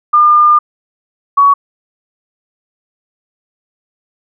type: tone pair in turn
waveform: sine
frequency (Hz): 1205 / 1124.5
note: D6 / C#6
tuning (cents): +44 / +24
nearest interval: minor second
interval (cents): 120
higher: first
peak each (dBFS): -4 / -4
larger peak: neither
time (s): 0.13-0.59 / 1.37-1.54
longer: first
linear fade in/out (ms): 10
effects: none